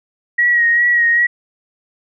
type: tone with vibrato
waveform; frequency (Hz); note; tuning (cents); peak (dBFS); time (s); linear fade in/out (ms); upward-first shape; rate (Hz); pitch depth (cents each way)
sine; 1900; A#6; +33; -10; 0.38-1.27; 10; sine; 2.5; 32
effects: none